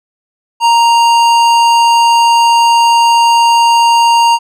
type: tone with hard clipping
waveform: triangle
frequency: 932.3 Hz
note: A#5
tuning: in tune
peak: -7 dBFS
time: 0.6-4.39 s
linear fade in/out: 50 ms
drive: 18 dB
effects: none